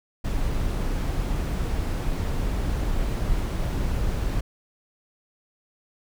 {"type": "noise", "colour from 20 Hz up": "brown", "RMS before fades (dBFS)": -25, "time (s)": [0.24, 4.41], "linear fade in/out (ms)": 10, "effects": []}